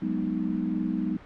sine chord, G# minor seventh, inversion third, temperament equal, 185 / 207.7 / 246.9 / 311.1 Hz, F#3 / G#3 / B3 / D#4, 0 / 0 / 0 / 0 cents, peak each -31 dBFS, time 0.02-1.17 s, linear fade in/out 5 ms, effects pink hiss -48 dBFS RMS until 1.25 s + low-pass 2000 Hz 12 dB/octave

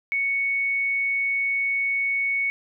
sine tone, 2220 Hz, C#7, 2 cents sharp, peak -21 dBFS, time 0.12-2.5 s, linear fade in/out 0 ms, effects none

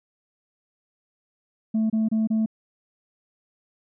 sine tone bursts, 220 Hz, A3, in tune, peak -17 dBFS, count 4, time 1.74-2.461 s, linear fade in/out 10 ms, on 160 ms, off 27 ms, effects tanh soft clip ceiling -18 dBFS

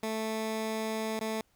15% pulse tone with dropouts, 220 Hz, A3, in tune, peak -25 dBFS, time 0.03-1.41 s, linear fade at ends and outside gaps 2 ms, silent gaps 1.193-1.211 s, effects pink hiss -70 dBFS RMS until 1.55 s

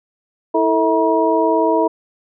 sine tone cluster, 326.6 / 444 / 644 / 956 Hz, E4 / A4 / E5 / A#5, -16 / +16 / -41 / +43 cents, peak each -18 dBFS, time 0.54-1.88 s, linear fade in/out 10 ms, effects none

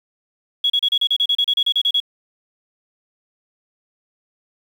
sine tone bursts, 3342 Hz, G#7, 10 cents sharp, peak -14 dBFS, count 15, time 0.64-2.002 s, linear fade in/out 5 ms, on 60 ms, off 33 ms, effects 7-bit

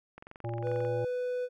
click train, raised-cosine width 0.5 ms, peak -31 dBFS, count 16, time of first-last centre 0.18-0.85 s, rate 22.4 Hz
harmonic tone, 116.54 Hz, A#2, in tune, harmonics 1 / 3 / 5 / 7, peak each -34 / -39 / -41 / -42 dBFS, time 0.44-1.05 s, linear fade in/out 5 ms
triangle tone with pitch glide, 493.9 to 497 Hz, B4 to B4, 0 to +11 cents, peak -28 dBFS, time 0.62-1.49 s, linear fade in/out 50 ms, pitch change +11 cents, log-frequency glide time 0.76-1.14 s
effects none

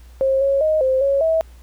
sine tone with pitch steps, 535 / 550 / 623 / 523 / 553 / 647 Hz, C5 / C#5 / D#5 / C5 / C#5 / E5, +38 / -14 / +2 / -1 / -4 / -32 cents, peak -14 dBFS, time 0.21-1.41 s, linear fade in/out 0 ms, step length 200 ms, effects added 60 Hz sine -40 dBFS peak until 1.62 s + pink hiss -54 dBFS RMS until 1.62 s

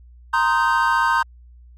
triangle chord, C minor seventh, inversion third, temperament equal with one note detuned, 932.3 / 1046.5 / 1244.5 / 1550.9 Hz, Bb5 / C6 / Eb6 / G6, 0 / 0 / 0 / -19 cents, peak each -18 / -20 / -22 / -19 dBFS, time 0.33-1.23 s, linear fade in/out 10 ms, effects added 60 Hz sine -43 dBFS peak until 1.77 s + AAC 48 kbps

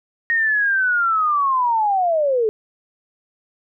sine linear sweep, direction down, 1869 to 419.1 Hz, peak -15 dBFS, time 0.3-2.49 s, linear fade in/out 0 ms, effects none

